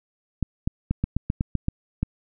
clicks, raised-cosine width 5 ms, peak -10 dBFS, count 10, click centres 0.427 / 0.675 / 0.91 / 1.04 / 1.166 / 1.301 / 1.409 / 1.553 / 1.684 / 2.03 s, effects none

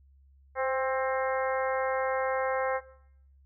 harmonic tone with a mistuned harmonic, 264.7 Hz, C4, 20 cents sharp, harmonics 2 / 3 / 4 / 5 / 6 / 7 / 8, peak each -29 / -33 / -35 / -37 / -39 / -40 / -41 dBFS, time 0.55-2.81 s, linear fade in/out 50 ms, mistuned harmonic 2, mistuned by -21 cents, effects noise-tail reverb RT60 0.7 s tail -18 dB re dry + added 68 Hz sine -56 dBFS peak until 3.45 s

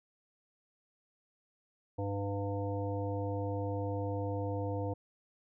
harmonic tone, 100 Hz, G2, 35 cents sharp, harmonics 1 / 3 / 5 / 7 / 9, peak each -35 / -40 / -38 / -44 / -45 dBFS, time 1.98-4.94 s, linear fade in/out 10 ms, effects none

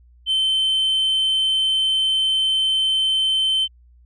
sine tone, 3085 Hz, G7, 28 cents flat, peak -14 dBFS, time 0.26-3.68 s, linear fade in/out 50 ms, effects tanh soft clip ceiling -15 dBFS + added 60 Hz sine -48 dBFS peak until 4.05 s

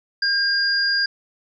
sine tone pair together, 1607 / 4832 Hz, G6 / D8, +43 / +48 cents, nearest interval octave + perfect fifth, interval 1905 cents, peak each -20 dBFS, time 0.22-1.06 s, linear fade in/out 5 ms, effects none

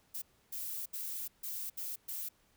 violet noise bursts at uneven times, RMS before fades -40 dBFS, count 6, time 0.14-0.22 / 0.52-0.86 / 0.93-1.28 / 1.43-1.7 / 1.77-1.96 / 2.08-2.29 s, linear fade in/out 10 ms, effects pink hiss -70 dBFS RMS until 2.56 s

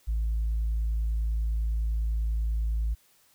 sine tone, 55 Hz, A1, in tune, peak -23 dBFS, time 0.07-2.95 s, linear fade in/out 20 ms, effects tanh soft clip ceiling -22 dBFS + white hiss -63 dBFS RMS until 3.34 s

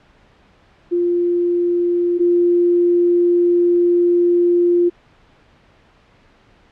sine tone pair in turn, 349.2 / 349.2 Hz, F4 / F4, 0 / 0 cents, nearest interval unison, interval 0 cents, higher neither, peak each -14 / -11 dBFS, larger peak second, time 0.91-2.19 / 2.19-4.9 s, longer second, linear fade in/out 20 ms, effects pink hiss -52 dBFS RMS until 6.71 s + low-pass 3000 Hz 12 dB/octave

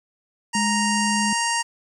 harmonic tone, 932.3 Hz, A#5, in tune, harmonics 1 / 2 / 3 / 5 / 6 / 7 / 8 / 9 / 10, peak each -24 / -27 / -29 / -31 / -32 / -32 / -33 / -34 / -34 dBFS, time 0.53-1.63 s, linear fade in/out 20 ms
sine tone, 209.7 Hz, G#3, 17 cents sharp, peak -23 dBFS, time 0.55-1.33 s, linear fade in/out 2 ms
effects 9-bit

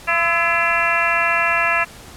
harmonic tone with a mistuned harmonic, 339.3 Hz, F4, 50 cents flat, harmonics 2 / 3 / 4 / 5 / 6 / 7 / 8, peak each -24 / -24 / -22 / -21 / -25 / -23 / -22 dBFS, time 0.07-1.85 s, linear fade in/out 20 ms, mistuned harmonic 4, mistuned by -52 cents, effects pink hiss -40 dBFS RMS until 2.16 s + low-pass 12000 Hz 12 dB/octave

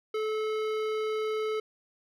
sine tone with hard clipping, 433.3 Hz, A4, 27 cents flat, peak -30 dBFS, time 0.14-1.6 s, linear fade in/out 5 ms, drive 15 dB, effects none

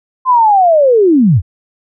sine linear sweep, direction down, 1046.5 to 70.7 Hz, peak -5 dBFS, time 0.25-1.42 s, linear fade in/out 50 ms, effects none

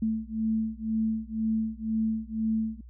sine beating tone pair, 220 / 222 Hz, A3 / A3, 0 / +16 cents, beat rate 2 Hz, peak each -29 dBFS, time 0.02-2.81 s, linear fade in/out 5 ms, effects added 60 Hz sine -44 dBFS peak until 2.89 s

